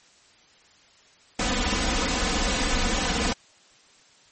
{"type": "noise with comb filter", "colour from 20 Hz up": "pink", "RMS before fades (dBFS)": -24, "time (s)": [1.39, 3.33], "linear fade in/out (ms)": 5, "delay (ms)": 4, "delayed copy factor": 0.8, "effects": ["white hiss -56 dBFS RMS until 4.31 s", "MP3 32 kbps"]}